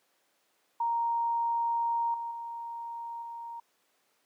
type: tone with level steps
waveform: sine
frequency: 932.3 Hz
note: A#5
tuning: in tune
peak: -26 / -33 / -36 / -38 dBFS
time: 0.8-3.6 s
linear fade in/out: 5 ms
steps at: 2.14 / 2.31 / 3.22 s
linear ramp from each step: 2 ms
effects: pink hiss -71 dBFS RMS until 4.25 s + high-pass 400 Hz 12 dB/octave